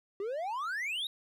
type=exponential sweep; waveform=triangle; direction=up; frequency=381.6 to 3870 Hz; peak=-31 dBFS; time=0.2-1.07 s; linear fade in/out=2 ms; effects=none